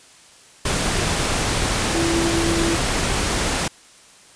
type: tone in noise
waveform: sine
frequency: 334.7 Hz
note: E4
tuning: 26 cents sharp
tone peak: -20 dBFS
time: 1.94-2.75 s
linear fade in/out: 5 ms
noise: pink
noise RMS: -21 dBFS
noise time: 0.65-3.68 s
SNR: -2 dB
effects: white hiss -48 dBFS RMS until 4.35 s + resampled to 22050 Hz